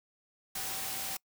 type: tone in noise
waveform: sine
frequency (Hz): 771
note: G5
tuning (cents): -29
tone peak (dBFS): -48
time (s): 0.55-1.17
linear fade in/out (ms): 5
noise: white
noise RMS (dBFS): -37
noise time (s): 0.55-1.17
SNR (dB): -14
effects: noise-tail reverb RT60 0.1 s tail -26 dB re dry